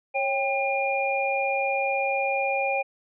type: tone cluster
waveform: sine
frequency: 548 / 792 / 2418 Hz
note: C#5 / G5 / D7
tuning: -20 / +18 / +50 cents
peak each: -27 dBFS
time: 0.14-2.83 s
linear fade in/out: 20 ms
effects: none